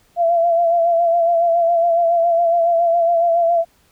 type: tone with vibrato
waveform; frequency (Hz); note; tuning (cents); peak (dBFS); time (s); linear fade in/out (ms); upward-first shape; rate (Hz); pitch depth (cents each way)
sine; 679; F5; -49; -12; 0.16-3.65; 50; sine; 7.2; 41
effects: pink hiss -57 dBFS RMS until 3.91 s